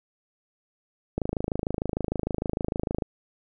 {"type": "click train", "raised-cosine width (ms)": 2, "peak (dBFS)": -13, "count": 50, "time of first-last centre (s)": [1.18, 3.022], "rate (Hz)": 26.6, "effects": []}